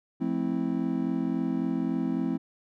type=chord; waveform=triangle; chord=F major seventh; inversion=none; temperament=just; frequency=174.61 / 218.3 / 261.9 / 327.4 Hz; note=F3 / A3 / C4 / E4; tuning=0 / -13 / +2 / -12 cents; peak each=-31 / -30 / -27 / -31 dBFS; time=0.2-2.38 s; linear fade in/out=20 ms; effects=none